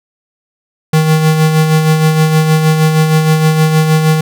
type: tone with tremolo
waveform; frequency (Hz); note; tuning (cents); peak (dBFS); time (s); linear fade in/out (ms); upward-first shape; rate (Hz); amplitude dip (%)
square; 157; D#3; +16; -6; 0.93-4.21; 5; sine; 6.4; 45
effects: none